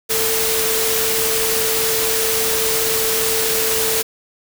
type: tone in noise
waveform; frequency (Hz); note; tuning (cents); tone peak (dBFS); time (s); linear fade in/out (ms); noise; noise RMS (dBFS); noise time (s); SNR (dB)
sine; 445.9; A4; +23; -22; 0.09-4.03; 20; white; -19; 0.09-4.03; -6
effects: none